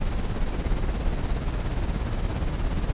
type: noise with tremolo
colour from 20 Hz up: brown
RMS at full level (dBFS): -23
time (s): 0-2.93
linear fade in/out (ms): 20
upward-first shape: triangle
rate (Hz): 17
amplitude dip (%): 55
effects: resampled to 8000 Hz